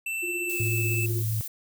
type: tone with pitch glide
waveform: square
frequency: 2669 to 2631 Hz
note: E7 to E7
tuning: +21 to -4 cents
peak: -29 dBFS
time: 0.06-1.06 s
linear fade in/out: 5 ms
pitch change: -25 cents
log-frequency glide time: 0.43-0.59 s
type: tone with tremolo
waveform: sine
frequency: 350.6 Hz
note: F4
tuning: 7 cents sharp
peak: -30 dBFS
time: 0.22-1.23 s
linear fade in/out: 20 ms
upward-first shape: triangle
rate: 16 Hz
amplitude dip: 70%
type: noise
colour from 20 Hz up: violet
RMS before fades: -35 dBFS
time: 0.49-1.48 s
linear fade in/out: 5 ms
type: tone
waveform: sine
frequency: 110 Hz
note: A2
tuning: in tune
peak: -25 dBFS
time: 0.6-1.41 s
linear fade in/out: 0 ms
effects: none